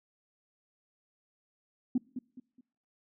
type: tone with echo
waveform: sine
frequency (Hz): 251.6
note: B3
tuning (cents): +32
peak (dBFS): -23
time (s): 1.95-1.98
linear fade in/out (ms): 5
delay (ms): 210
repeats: 3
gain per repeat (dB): -10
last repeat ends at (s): 2.61
effects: noise-tail reverb RT60 0.8 s tail -26 dB re dry + tanh soft clip ceiling -19 dBFS